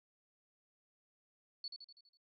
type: tone with echo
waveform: sine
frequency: 4435 Hz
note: C#8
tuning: in tune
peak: -40 dBFS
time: 1.64-1.68 s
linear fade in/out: 2 ms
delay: 82 ms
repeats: 6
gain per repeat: -5 dB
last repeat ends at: 2.172 s
effects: none